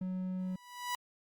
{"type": "tone", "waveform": "triangle", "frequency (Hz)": 185, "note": "F#3", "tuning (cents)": 0, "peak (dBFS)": -32, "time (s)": [0.01, 0.56], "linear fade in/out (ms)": 5}
{"type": "tone with exponential growth", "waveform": "sawtooth", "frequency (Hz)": 982, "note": "B5", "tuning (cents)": -10, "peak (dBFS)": -28, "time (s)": [0.39, 0.95], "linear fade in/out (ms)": 1, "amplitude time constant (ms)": 120}
{"effects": ["Opus 48 kbps"]}